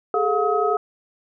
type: tone cluster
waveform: sine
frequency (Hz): 406.1 / 437.2 / 714 / 1273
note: G#4 / A4 / F5 / D#6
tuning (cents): -39 / -11 / +38 / +39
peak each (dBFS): -23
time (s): 0.14-0.77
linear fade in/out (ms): 2
effects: none